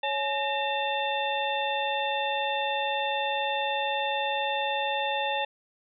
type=tone cluster; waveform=sine; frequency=555 / 849 / 1825 / 2691 / 3560 Hz; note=C#5 / G#5 / A#6 / E7 / A7; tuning=+2 / +38 / -37 / +35 / +20 cents; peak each=-32 / -29 / -35 / -34 / -34 dBFS; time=0.03-5.45 s; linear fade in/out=5 ms; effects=none